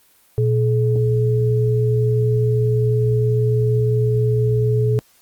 sine tone pair together, 119.8 / 426.9 Hz, A#2 / G#4, +48 / +48 cents, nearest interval octave + minor seventh, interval 2200 cents, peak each -15 / -20 dBFS, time 0.38-4.99 s, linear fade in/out 0 ms, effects white hiss -55 dBFS RMS until 5.21 s + Opus 24 kbps

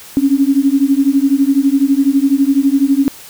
sine beating tone pair, 269.9 / 281.9 Hz, C#4 / C#4, -46 / +29 cents, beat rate 12 Hz, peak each -12 dBFS, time 0.17-3.08 s, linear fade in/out 0 ms, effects white hiss -36 dBFS RMS until 3.29 s

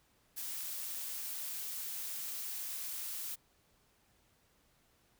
blue noise, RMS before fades -41 dBFS, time 0.36-3.36 s, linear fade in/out 20 ms, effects pink hiss -71 dBFS RMS until 5.19 s

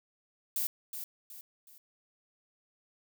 violet noise with echo, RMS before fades -32 dBFS, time 0.56-0.67 s, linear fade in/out 2 ms, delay 370 ms, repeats 3, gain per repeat -8 dB, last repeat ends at 1.78 s, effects none

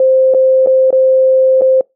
sine tone with dropouts, 523.3 Hz, C5, in tune, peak -6 dBFS, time 0-1.81 s, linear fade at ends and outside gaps 2 ms, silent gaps 0.339-0.346 / 0.662-0.671 / 0.906-0.927 / 1.611-1.618 s, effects noise-tail reverb RT60 0.2 s tail -25 dB re dry

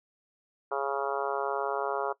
harmonic tone, 138.59 Hz, C#3, in tune, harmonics 3 / 4 / 5 / 6 / 7 / 8 / 9 / 10, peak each -34 / -35 / -36 / -37 / -37 / -38 / -39 / -39 dBFS, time 0.71-2.13 s, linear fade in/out 10 ms, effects noise-tail reverb RT60 0.1 s tail -19 dB re dry

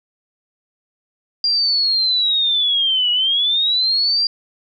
sine linear two-way sweep, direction down then up, 4796 to 2900 to 4796 Hz, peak -14 dBFS, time 1.44-4.27 s, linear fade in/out 2 ms, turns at 3.11 s, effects none

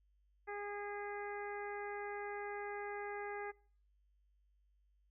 harmonic tone, 409.5 Hz, G#4, 24 cents flat, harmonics 1 / 2 / 3 / 4 / 5 / 6, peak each -45 / -46 / -52 / -50 / -50 / -61 dBFS, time 0.47-3.52 s, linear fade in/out 20 ms, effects noise-tail reverb RT60 0.5 s tail -24 dB re dry + added 50 Hz sine -70 dBFS peak until 5.1 s

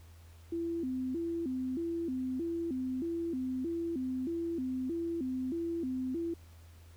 sine tone with vibrato, 294.2 Hz, D4, 3 cents sharp, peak -32 dBFS, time 0.52-6.34 s, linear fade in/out 5 ms, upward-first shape square, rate 1.6 Hz, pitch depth 230 cents each way, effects added 83 Hz sine -52 dBFS peak until 6.96 s + pink hiss -63 dBFS RMS until 6.96 s

